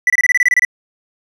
triangle tone bursts, 1975.5 Hz, B6, in tune, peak -7 dBFS, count 11, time 0.07-0.65 s, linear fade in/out 2 ms, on 30 ms, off 25 ms, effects resampled to 32000 Hz

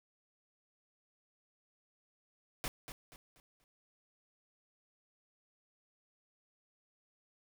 pink noise with echo, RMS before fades -38 dBFS, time 2.64-2.68 s, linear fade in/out 0 ms, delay 240 ms, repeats 4, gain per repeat -9 dB, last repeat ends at 3.64 s, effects none

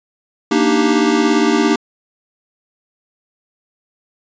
square chord, Eb major seventh, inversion second, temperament equal, 233.1 / 293.7 / 311.1 / 392 Hz, Bb3 / D4 / Eb4 / G4, 0 / 0 / 0 / 0 cents, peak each -18 dBFS, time 0.51-1.76 s, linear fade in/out 5 ms, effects resampled to 16000 Hz

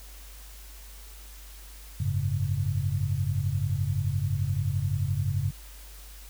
sine chord, F# suspended second, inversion none, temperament just, 92.5 / 104.06 / 138.75 Hz, F#2 / G#2 / C#3, 0 / +4 / +2 cents, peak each -29 dBFS, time 2-5.51 s, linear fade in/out 5 ms, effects added 50 Hz sine -44 dBFS peak until 6.29 s + white hiss -50 dBFS RMS until 6.29 s

